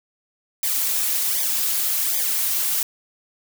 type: noise with flanger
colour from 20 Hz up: blue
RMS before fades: -22 dBFS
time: 0.63-2.83 s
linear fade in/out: 2 ms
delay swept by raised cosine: 0.71 to 4.61 ms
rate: 1.3 Hz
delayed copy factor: -0.8
effects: none